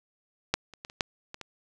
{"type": "clicks", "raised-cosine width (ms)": 0.2, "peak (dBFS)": [-6, -29, -22, -30, -8, -22, -22], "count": 7, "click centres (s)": [0.54, 0.737, 0.849, 0.899, 1.008, 1.344, 1.413], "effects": []}